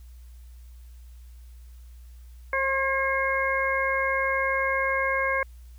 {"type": "harmonic tone with a mistuned harmonic", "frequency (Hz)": 536, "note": "C5", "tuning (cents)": 42, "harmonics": [1, 2, 3, 4], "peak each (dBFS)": [-28, -28, -28, -28], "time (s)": [2.53, 5.43], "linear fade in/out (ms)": 2, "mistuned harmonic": 3, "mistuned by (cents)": 18, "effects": ["added 60 Hz sine -43 dBFS peak until 5.78 s", "white hiss -63 dBFS RMS until 5.78 s"]}